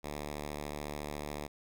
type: tone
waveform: 5% pulse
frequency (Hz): 73.9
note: D2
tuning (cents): +11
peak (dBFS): -27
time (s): 0.03-1.48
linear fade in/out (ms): 20
effects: none